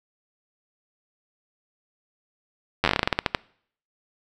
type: slowing click train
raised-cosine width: 0.3 ms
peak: -3 dBFS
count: 15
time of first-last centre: 2.84-3.348 s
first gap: 10 ms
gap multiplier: 1.18
effects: noise-tail reverb RT60 0.6 s tail -24 dB re dry